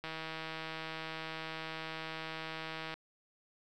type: click train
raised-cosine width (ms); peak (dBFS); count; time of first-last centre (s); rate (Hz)
0.3; -25; 465; 0.04-2.94; 160
effects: 11-bit